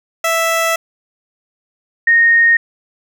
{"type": "tone pair in turn", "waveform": ["15% pulse", "sine"], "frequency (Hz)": [659.3, 1854], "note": ["E5", "A#6"], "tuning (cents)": [0, -10], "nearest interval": "octave + tritone", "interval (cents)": 1790, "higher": "second", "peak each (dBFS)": -7, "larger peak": "neither", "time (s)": [[0.24, 0.76], [2.07, 2.57]], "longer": "first", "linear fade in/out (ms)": 5, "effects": []}